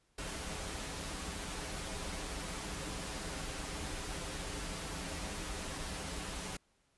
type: noise with comb filter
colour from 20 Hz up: pink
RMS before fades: -41 dBFS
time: 0.18-6.57 s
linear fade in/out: 5 ms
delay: 8.5 ms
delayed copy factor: -0.55
effects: pink hiss -74 dBFS RMS until 6.97 s + resampled to 24000 Hz